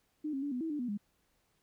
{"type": "tone with pitch steps", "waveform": "sine", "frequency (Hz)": [303.8, 270.4, 287.3, 248.6, 324, 296, 245.4, 205.1], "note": ["D#4", "C#4", "D4", "B3", "E4", "D4", "B3", "G#3"], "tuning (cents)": [-41, -43, -38, 12, -30, 14, -11, -21], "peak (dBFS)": -33, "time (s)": [0.24, 0.976], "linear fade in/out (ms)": 10, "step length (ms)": 92, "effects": ["pink hiss -75 dBFS RMS until 1.62 s"]}